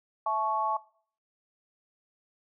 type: chord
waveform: sine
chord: A major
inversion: second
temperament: equal with one note detuned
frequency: 659.3 / 864.4 / 1108.7 Hz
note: E5 / A5 / C#6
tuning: 0 / -31 / 0 cents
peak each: -34 / -29 / -29 dBFS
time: 0.26-0.77 s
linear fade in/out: 5 ms
effects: noise-tail reverb RT60 0.5 s tail -20 dB re dry